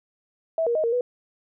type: tone with pitch steps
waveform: sine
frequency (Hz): 652 / 472 / 625 / 463.4 / 492.2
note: E5 / A#4 / D#5 / A#4 / B4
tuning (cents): -19 / +22 / +8 / -10 / -6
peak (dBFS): -20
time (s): 0.58-1.01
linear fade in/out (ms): 2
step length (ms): 86
effects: none